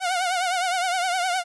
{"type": "tone with vibrato", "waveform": "sawtooth", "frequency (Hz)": 728, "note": "F#5", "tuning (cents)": -28, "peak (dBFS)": -18, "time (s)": [0, 1.44], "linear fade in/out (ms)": 50, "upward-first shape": "triangle", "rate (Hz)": 9.7, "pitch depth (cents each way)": 100, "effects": ["resampled to 24000 Hz"]}